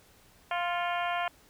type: harmonic tone with a mistuned harmonic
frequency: 349.2 Hz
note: F4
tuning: in tune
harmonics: 2 / 3 / 4 / 5 / 6 / 7 / 8 / 9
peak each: -31 / -35 / -37 / -39 / -41 / -42 / -43 / -44 dBFS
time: 0.51-1.28 s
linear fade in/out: 2 ms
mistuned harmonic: 6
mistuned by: +60 cents
effects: pink hiss -60 dBFS RMS until 1.49 s